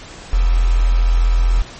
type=tone with quantisation; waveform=sine; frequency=42.25 Hz; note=E1; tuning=43 cents sharp; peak=-10 dBFS; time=0.33-1.62 s; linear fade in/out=0 ms; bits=5; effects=pink hiss -36 dBFS RMS until 1.79 s + MP3 32 kbps